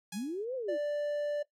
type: tone with exponential decay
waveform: 5% pulse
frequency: 834 Hz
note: G#5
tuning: 7 cents sharp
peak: -28 dBFS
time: 0.12-0.45 s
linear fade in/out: 5 ms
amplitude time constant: 71 ms
type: linear two-way sweep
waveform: sine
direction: up then down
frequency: 164.81 to 536 to 287 Hz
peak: -33 dBFS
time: 0.12-0.78 s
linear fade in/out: 50 ms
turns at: 0.55 s
type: tone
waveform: triangle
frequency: 587.3 Hz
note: D5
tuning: in tune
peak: -28 dBFS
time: 0.68-1.43 s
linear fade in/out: 10 ms
effects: noise-tail reverb RT60 0.1 s tail -18 dB re dry